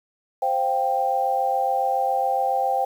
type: chord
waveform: sine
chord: C suspended fourth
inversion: none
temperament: just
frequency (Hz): 523.3 / 697.7 / 784.9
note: C5 / F5 / G5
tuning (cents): 0 / -2 / +2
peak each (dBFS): -26 / -27 / -21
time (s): 0.42-2.85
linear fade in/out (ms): 5
effects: 8-bit